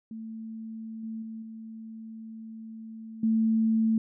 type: tone with level steps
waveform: sine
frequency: 222.6 Hz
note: A3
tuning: 20 cents sharp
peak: -36 / -33 / -36 / -39 / -21 dBFS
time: 0.11-3.98 s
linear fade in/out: 2 ms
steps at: 1.03 / 1.22 / 1.42 / 3.23 s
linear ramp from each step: 5 ms
effects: none